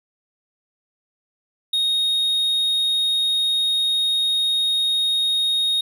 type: tone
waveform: triangle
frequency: 3729 Hz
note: A#7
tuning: in tune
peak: -16 dBFS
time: 1.73-5.81 s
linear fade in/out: 5 ms
effects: none